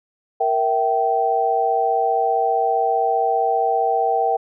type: chord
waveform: sine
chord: E diminished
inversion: second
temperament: equal with one note detuned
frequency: 466.2 / 659.3 / 774.5 Hz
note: Bb4 / E5 / G5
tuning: 0 / 0 / -21 cents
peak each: -22 / -23 / -18 dBFS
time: 0.4-4.37 s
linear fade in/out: 10 ms
effects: none